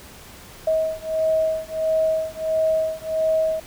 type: beating tone pair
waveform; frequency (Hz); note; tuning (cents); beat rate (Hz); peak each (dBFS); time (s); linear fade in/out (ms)
sine; 636 / 637.5; D#5 / D#5; +38 / +42; 1.5; -22 / -22; 0.67-3.6; 5
effects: pink hiss -43 dBFS RMS until 3.66 s